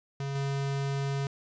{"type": "tone with level steps", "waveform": "square", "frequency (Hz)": 138.59, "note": "C#3", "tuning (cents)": 0, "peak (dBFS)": [-32, -29], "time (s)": [0.2, 1.27], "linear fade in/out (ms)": 2, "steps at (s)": 0.35, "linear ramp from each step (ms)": 5, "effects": ["resampled to 16000 Hz", "10-bit"]}